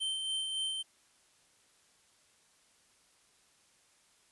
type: tone with tremolo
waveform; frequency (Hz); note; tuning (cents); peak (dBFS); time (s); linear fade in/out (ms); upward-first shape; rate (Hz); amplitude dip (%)
square; 3111; G7; -14; -32; 0-0.83; 20; sine; 3.6; 35
effects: white hiss -67 dBFS RMS until 4.31 s + resampled to 24000 Hz